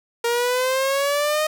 sawtooth exponential sweep, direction up, 466.2 to 622.3 Hz, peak -15 dBFS, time 0.24-1.47 s, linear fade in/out 5 ms, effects none

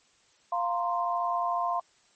sine chord, F suspended fourth, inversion none, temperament equal, 698.5 / 932.3 / 1046.5 Hz, F5 / Bb5 / C6, 0 / 0 / 0 cents, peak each -29 / -34 / -29 dBFS, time 0.52-1.8 s, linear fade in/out 5 ms, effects white hiss -64 dBFS RMS until 2.15 s + MP3 32 kbps

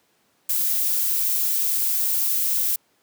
violet noise, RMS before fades -22 dBFS, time 0.49-2.76 s, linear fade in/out 5 ms, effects pink hiss -64 dBFS RMS until 3.02 s + high-pass 200 Hz 12 dB/octave

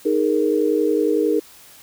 sine chord, D# suspended fourth, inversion none, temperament equal, 311.1 / 415.3 / 466.2 Hz, D#4 / G#4 / A#4, 0 / 0 / 0 cents, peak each -20 dBFS, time 0.05-1.4 s, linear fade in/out 10 ms, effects white hiss -46 dBFS RMS until 1.82 s

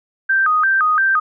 sine tone with vibrato, 1396.9 Hz, F6, in tune, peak -12 dBFS, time 0.29-1.2 s, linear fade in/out 10 ms, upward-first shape square, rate 2.9 Hz, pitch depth 200 cents each way, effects none

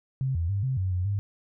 sine tone with pitch steps, 132.7 / 83.9 / 99.5 / 131.5 / 93.7 / 90.6 / 100.8 Hz, C3 / E2 / G2 / C3 / F#2 / F#2 / G2, +25 / +31 / +26 / +9 / +22 / -36 / +49 cents, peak -24 dBFS, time 0.21-1.19 s, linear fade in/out 0 ms, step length 140 ms, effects none

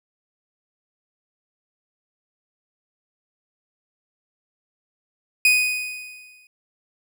40% pulse tone with exponential decay, 2491 Hz, D#7, 1 cent sharp, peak -11 dBFS, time 5.45-6.47 s, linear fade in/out 2 ms, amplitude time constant 220 ms, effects none

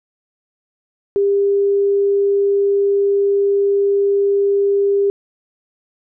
sine tone, 400 Hz, G4, 35 cents sharp, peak -12 dBFS, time 1.16-5.1 s, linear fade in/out 0 ms, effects none

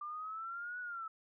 sine exponential two-way sweep, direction up then down, 1184 to 1482 to 1298 Hz, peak -40 dBFS, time 0.01-1.08 s, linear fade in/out 5 ms, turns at 0.8 s, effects none

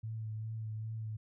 sine tone with vibrato, 110 Hz, A2, in tune, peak -37 dBFS, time 0.03-1.17 s, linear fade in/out 10 ms, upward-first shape sine, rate 2.5 Hz, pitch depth 24 cents each way, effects none

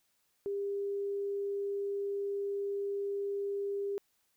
sine tone, 400.5 Hz, G4, 37 cents sharp, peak -32 dBFS, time 0.46-3.98 s, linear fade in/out 0 ms, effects white hiss -75 dBFS RMS until 4.36 s

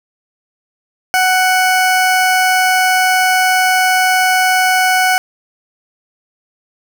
20% pulse tone, 743 Hz, F#5, 7 cents sharp, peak -5 dBFS, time 1.14-5.18 s, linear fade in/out 0 ms, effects none

